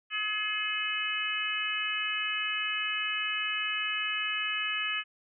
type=harmonic tone; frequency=425 Hz; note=G#4; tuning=40 cents sharp; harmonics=3 / 4 / 5 / 6 / 7; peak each=-38 / -36 / -38 / -33 / -34 dBFS; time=0.1-5.04 s; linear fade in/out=50 ms; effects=none